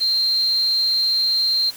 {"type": "tone with amplitude modulation", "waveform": "sine", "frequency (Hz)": 4170, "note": "C8", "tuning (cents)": -7, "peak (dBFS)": -14, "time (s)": [0, 1.71], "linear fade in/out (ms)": 20, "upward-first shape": "sine", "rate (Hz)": 265, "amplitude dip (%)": 45, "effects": ["white hiss -40 dBFS RMS until 1.76 s"]}